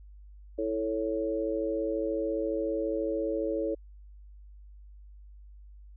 sine chord, A major, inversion second, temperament equal with one note detuned, 327.7 / 440 / 554.4 Hz, E4 / A4 / C#5, -10 / 0 / 0 cents, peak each -32 dBFS, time 0.58-3.75 s, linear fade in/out 10 ms, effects added 50 Hz sine -47 dBFS peak until 5.96 s

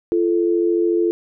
sine tone pair together, 343.2 / 437 Hz, F4 / A4, -30 / -12 cents, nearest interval major third, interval 418 cents, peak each -16 / -20 dBFS, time 0.12-1.11 s, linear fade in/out 0 ms, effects none

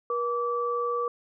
sine tone pair together, 479.9 / 1158 Hz, B4 / D6, -50 / -25 cents, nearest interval octave + minor third, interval 1525 cents, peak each -28 dBFS, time 0.1-1.08 s, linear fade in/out 2 ms, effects none

